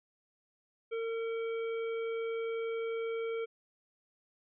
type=harmonic tone; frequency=455.3 Hz; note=A#4; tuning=41 cents flat; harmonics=1 / 3 / 5 / 7; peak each=-33 / -47 / -47 / -55 dBFS; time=0.91-3.46 s; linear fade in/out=20 ms; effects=none